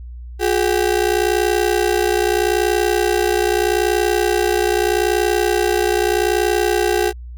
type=ring-modulated tone; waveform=35% pulse; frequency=389.6 Hz; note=G4; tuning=11 cents flat; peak=-10 dBFS; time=0.39-7.13 s; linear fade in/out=50 ms; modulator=30.4 Hz; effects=added 60 Hz sine -30 dBFS peak until 7.37 s